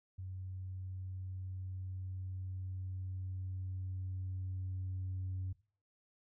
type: tone with level ramp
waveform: sine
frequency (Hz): 93.3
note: F#2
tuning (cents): +15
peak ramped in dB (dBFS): -41 to -35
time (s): 0.18-5.53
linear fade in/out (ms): 10
effects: noise-tail reverb RT60 0.4 s tail -20 dB re dry + tanh soft clip ceiling -34 dBFS